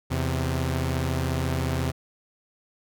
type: tone pair together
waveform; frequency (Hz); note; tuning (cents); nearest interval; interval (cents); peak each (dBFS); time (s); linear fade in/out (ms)
sawtooth; 82.41 / 130.81; E2 / C3; 0 / 0; minor sixth; 800; -23; 0.1-1.92; 20
effects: none